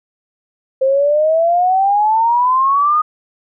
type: exponential sweep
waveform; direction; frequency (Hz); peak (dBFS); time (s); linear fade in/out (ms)
sine; up; 523.3 to 1244; -10; 0.81-3.02; 10
effects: none